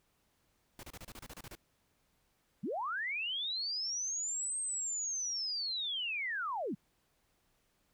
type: noise bursts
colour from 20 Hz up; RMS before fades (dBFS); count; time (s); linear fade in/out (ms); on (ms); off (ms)
pink; -48; 11; 0.79-1.552; 2; 42; 30
type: linear two-way sweep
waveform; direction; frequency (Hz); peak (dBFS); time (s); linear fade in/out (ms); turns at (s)
sine; up then down; 150 to 8450 to 150; -34; 2.63-6.75; 10; 4.59
effects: pink hiss -75 dBFS RMS until 7.93 s